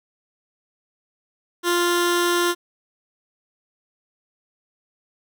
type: tone with notch filter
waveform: 15% pulse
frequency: 349.2 Hz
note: F4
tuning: in tune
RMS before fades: -20 dBFS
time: 1.63-2.55 s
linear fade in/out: 50 ms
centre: 740 Hz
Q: 1.6
effects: none